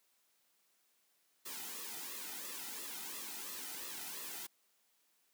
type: noise with flanger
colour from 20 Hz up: white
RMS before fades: -45 dBFS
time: 1.45-4.47 s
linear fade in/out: 10 ms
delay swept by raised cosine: 1.3 to 1.82 ms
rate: 2.9 Hz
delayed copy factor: -0.7
effects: white hiss -75 dBFS RMS until 5.33 s + high-pass 200 Hz 12 dB/octave